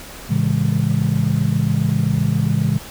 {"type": "chord", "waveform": "sine", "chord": "A major seventh", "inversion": "none", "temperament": "just", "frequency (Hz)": [110, 137.5, 165, 206.2], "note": ["A2", "C#3", "E3", "G#3"], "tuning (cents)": [0, -14, 2, -12], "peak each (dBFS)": [-20, -18, -20, -21], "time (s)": [0.29, 2.79], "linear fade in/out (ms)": 20, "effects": ["tanh soft clip ceiling -7 dBFS", "pink hiss -36 dBFS RMS until 2.9 s"]}